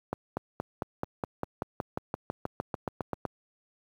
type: accelerating click train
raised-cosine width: 1 ms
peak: -16 dBFS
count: 19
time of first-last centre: 0.13-3.252 s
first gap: 240 ms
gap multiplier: 0.96
effects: high-pass 80 Hz 12 dB/octave + 9-bit